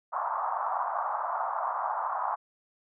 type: band-pass noise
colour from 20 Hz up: white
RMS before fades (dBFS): -31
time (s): 0.12-2.36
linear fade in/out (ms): 20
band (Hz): 700 to 1200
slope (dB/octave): 48
effects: none